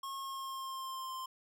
square tone with pitch glide, 1085 to 1045.6 Hz, C#6 to C6, -37 to -1 cents, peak -40 dBFS, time 0.03-1.26 s, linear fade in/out 5 ms, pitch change -64 cents, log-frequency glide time 0.16-1.15 s, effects none

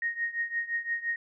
sine tone with tremolo, 1864.7 Hz, A#6, in tune, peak -25 dBFS, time 0.02-1.16 s, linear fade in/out 2 ms, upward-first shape triangle, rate 5.8 Hz, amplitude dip 90%, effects none

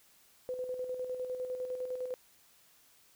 sine tone with tremolo, 505 Hz, B4, 39 cents sharp, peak -33 dBFS, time 0.49-2.14 s, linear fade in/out 0 ms, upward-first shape square, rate 9.9 Hz, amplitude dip 45%, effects white hiss -64 dBFS RMS until 3.15 s

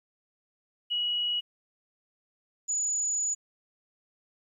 sine tone pair in turn, 2915 / 6911 Hz, F#7 / A8, -26 / -32 cents, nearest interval octave + minor third, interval 1494 cents, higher second, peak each -26 dBFS, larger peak neither, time 0.9-1.41 / 2.68-3.35 s, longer second, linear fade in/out 20 ms, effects 11-bit

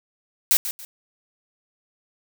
blue noise with echo, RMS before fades -17 dBFS, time 0.51-0.57 s, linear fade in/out 0 ms, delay 140 ms, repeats 2, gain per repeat -11 dB, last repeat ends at 0.85 s, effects none

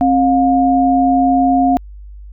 sine tone pair together, 266.7 / 712 Hz, C4 / F5, +33 / +33 cents, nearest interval octave + perfect fourth, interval 1700 cents, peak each -12 dBFS, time 0.01-1.77 s, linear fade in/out 0 ms, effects added 50 Hz sine -31 dBFS peak until 2.32 s

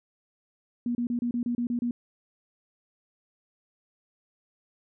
sine tone bursts, 240 Hz, B3, 49 cents flat, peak -25 dBFS, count 9, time 0.86-1.91 s, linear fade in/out 2 ms, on 90 ms, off 30 ms, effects none

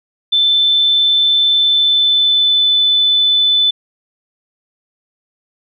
sine tone with pitch glide, 3531 to 3505 Hz, A7 to A7, +5 to -7 cents, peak -9 dBFS, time 0.32-3.71 s, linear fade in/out 10 ms, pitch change -12 cents, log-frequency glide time 1.55-2.72 s, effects none

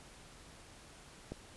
click, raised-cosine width 2 ms, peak -27 dBFS, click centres 1.32 s, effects pink hiss -56 dBFS RMS until 1.56 s + resampled to 24000 Hz

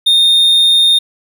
triangle tone, 3663 Hz, A#7, 31 cents flat, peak -5 dBFS, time 0.06-0.99 s, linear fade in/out 10 ms, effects none

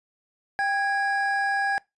triangle tone pair together, 792 / 1653.2 Hz, G5 / G#6, +18 / -8 cents, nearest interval octave + minor second, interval 1274 cents, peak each -23 dBFS, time 0.59-1.78 s, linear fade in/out 0 ms, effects noise-tail reverb RT60 0.2 s tail -23 dB re dry + resampled to 24000 Hz

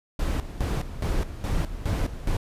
brown noise with tremolo, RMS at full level -24 dBFS, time 0.19-2.37 s, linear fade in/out 5 ms, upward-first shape square, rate 2.4 Hz, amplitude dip 75%, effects resampled to 32000 Hz

